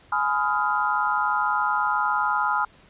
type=chord; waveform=sine; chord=F half-diminished seventh; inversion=first; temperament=just; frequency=838.1 / 1005.8 / 1257.2 / 1396.9 Hz; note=Ab5 / Cb6 / Eb6 / F6; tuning=+16 / +31 / +18 / 0 cents; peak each=-26 dBFS; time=0.12-2.65 s; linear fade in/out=5 ms; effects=pink hiss -54 dBFS RMS until 2.89 s + resampled to 8000 Hz